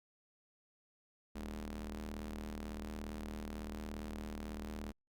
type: ring-modulated tone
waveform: sawtooth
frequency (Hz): 77.78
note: D#2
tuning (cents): 0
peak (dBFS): -35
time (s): 1.35-4.92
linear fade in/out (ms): 10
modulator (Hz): 135
effects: Opus 48 kbps